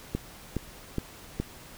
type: click train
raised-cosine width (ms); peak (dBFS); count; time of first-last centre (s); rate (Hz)
3; -15; 4; 0.15-1.4; 2.4
effects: pink hiss -48 dBFS RMS until 1.77 s